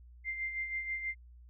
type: tone with tremolo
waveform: sine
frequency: 2093 Hz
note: C7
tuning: in tune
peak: -32 dBFS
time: 0.24-1.15 s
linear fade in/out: 50 ms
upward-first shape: sine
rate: 6.2 Hz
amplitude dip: 55%
effects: added 60 Hz sine -52 dBFS peak until 1.49 s